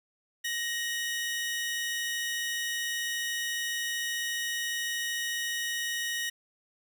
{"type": "tone pair together", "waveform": "sawtooth", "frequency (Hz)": [1873.9, 2960], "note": ["A#6", "F#7"], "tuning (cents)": [9, 0], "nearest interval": "minor sixth", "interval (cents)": 791, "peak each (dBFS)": [-28, -33], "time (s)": [0.44, 6.3], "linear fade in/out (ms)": 10, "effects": []}